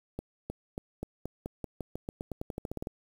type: accelerating click train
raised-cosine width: 2 ms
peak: -22 dBFS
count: 20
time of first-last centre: 0.19-2.871 s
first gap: 310 ms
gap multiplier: 0.9
effects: 8-bit